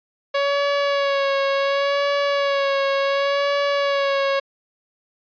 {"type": "tone with vibrato", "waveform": "sawtooth", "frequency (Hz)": 559, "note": "C#5", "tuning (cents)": 14, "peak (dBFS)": -14, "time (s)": [0.34, 4.4], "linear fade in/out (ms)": 10, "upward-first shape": "sine", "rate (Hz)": 0.69, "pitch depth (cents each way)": 28, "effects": ["resampled to 11025 Hz"]}